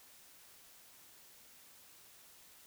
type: silence
effects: white hiss -60 dBFS RMS until 2.66 s